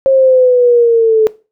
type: linear sweep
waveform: sine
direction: down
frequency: 540 to 432.2 Hz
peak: -5 dBFS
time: 0.06-1.27 s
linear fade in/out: 0 ms
effects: noise-tail reverb RT60 0.3 s tail -19 dB re dry